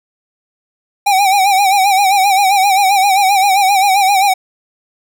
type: tone with vibrato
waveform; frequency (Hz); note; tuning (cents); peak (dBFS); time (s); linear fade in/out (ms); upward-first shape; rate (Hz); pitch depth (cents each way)
square; 784; G5; 0; -9; 1.06-4.34; 10; sine; 7.6; 83
effects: none